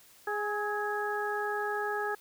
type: harmonic tone with a mistuned harmonic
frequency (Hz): 415.3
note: G#4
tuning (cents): 0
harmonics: 1 / 2 / 3 / 4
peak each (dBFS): -34 / -35 / -38 / -35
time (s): 0.27-2.15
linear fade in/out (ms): 5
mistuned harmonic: 3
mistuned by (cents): +35
effects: white hiss -58 dBFS RMS until 2.2 s